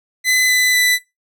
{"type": "tone with pitch steps", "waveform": "sawtooth", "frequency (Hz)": [2017, 2003, 1989.2], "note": ["B6", "B6", "B6"], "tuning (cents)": [36, 24, 12], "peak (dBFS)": -9, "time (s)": [0.24, 0.99], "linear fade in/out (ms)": 50, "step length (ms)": 250, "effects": ["noise-tail reverb RT60 0.2 s tail -19 dB re dry"]}